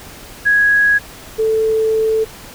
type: tone pair in turn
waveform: sine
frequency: 1661.2 / 440.8 Hz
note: G#6 / A4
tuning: 0 / +3 cents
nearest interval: octave + major seventh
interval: 2297 cents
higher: first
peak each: -9 / -12 dBFS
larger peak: first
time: 0.45-0.99 / 1.38-2.25 s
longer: second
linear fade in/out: 20 ms
effects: pink hiss -36 dBFS RMS until 2.54 s